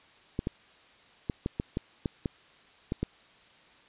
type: clicks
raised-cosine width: 3 ms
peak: -16 dBFS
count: 10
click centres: 0.391 / 0.471 / 1.298 / 1.461 / 1.599 / 1.771 / 2.058 / 2.258 / 2.921 / 3.03 s
effects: white hiss -58 dBFS RMS until 3.88 s + resampled to 8000 Hz